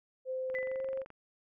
sine tone with pitch glide, 518 to 531.6 Hz, C5 to C5, -17 to +27 cents, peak -33 dBFS, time 0.25-1.05 s, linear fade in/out 50 ms, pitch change +44 cents, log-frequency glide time 0.64-0.85 s
click train, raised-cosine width 0.5 ms, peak -35 dBFS, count 15, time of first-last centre 0.5-1.103 s, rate 23.2 Hz
sine tone with exponential decay, 2000 Hz, B6, 21 cents sharp, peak -33 dBFS, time 0.55-0.96 s, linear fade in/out 0 ms, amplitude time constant 89 ms
effects none

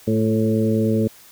harmonic tone with a mistuned harmonic, 110 Hz, A2, in tune, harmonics 1 / 2 / 3 / 4 / 5, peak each -22 / -19 / -25 / -23 / -28 dBFS, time 0.07-1.08 s, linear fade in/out 10 ms, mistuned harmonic 3, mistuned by +31 cents, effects white hiss -47 dBFS RMS until 1.31 s

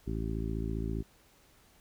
harmonic tone, 55 Hz, A1, in tune, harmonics 1 / 2 / 3 / 4 / 5 / 6 / 7, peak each -35 / -38 / -40 / -41 / -42 / -43 / -43 dBFS, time 0.06-1.03 s, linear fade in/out 20 ms, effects pink hiss -63 dBFS RMS until 1.8 s

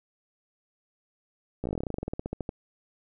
slowing click train, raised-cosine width 2 ms, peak -18 dBFS, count 22, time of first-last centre 1.64-2.491 s, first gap 15 ms, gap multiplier 1.09, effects none

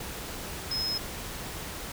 sine tone in noise, 5140 Hz, E8, 45 cents flat, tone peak -28 dBFS, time 0.71-0.98 s, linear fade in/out 5 ms, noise pink, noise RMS -38 dBFS, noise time 0-1.92 s, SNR +7 dB, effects none

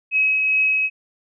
sine tone with tremolo, 2554 Hz, D#7, 45 cents sharp, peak -14 dBFS, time 0.11-0.9 s, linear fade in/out 50 ms, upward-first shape triangle, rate 2.5 Hz, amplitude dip 30%, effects none

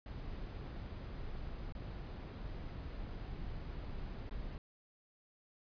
brown noise with dropouts, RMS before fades -44 dBFS, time 0.06-4.58 s, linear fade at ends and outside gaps 1 ms, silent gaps 1.724-1.75 / 4.295-4.31 s, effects resampled to 11025 Hz

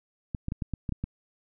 clicks, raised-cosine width 5 ms, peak -18 dBFS, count 8, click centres 0.348 / 0.484 / 0.521 / 0.622 / 0.737 / 0.892 / 0.923 / 1.04 s, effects none

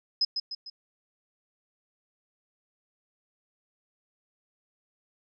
sine tone with echo, 5080 Hz, D#8, 35 cents sharp, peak -21 dBFS, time 0.21-0.25 s, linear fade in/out 5 ms, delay 150 ms, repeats 3, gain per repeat -6 dB, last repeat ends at 0.7 s, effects none

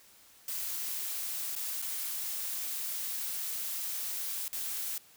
blue noise with dropouts, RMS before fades -36 dBFS, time 0.48-4.98 s, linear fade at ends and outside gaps 2 ms, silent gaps 1.553-1.562 / 1.819-1.823 / 4.481-4.529 s, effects white hiss -59 dBFS RMS until 5.16 s

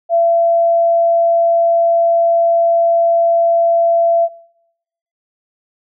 sine tone, 675 Hz, E5, 41 cents sharp, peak -9 dBFS, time 0.09-4.29 s, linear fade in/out 50 ms, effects noise-tail reverb RT60 0.9 s tail -23 dB re dry

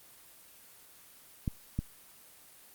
clicks, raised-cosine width 5 ms, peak -18 dBFS, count 2, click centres 1.478 / 1.79 s, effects white hiss -56 dBFS RMS until 2.74 s + Opus 24 kbps

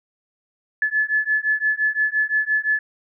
sine beating tone pair, 1721 / 1726.8 Hz, A6 / A6, -39 / -33 cents, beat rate 5.8 Hz, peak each -21 dBFS, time 0.82-2.79 s, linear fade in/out 2 ms, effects none

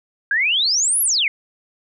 sine exponential two-way sweep, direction up then down, 1575 to 11760 to 2069 Hz, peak -15 dBFS, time 0.31-1.28 s, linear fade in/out 2 ms, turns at 1.02 s, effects none

